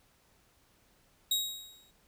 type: tone with exponential decay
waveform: sawtooth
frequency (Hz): 3799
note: A#7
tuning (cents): +32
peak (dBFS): -22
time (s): 1.31-1.91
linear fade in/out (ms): 5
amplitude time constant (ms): 130
effects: pink hiss -67 dBFS RMS until 2.07 s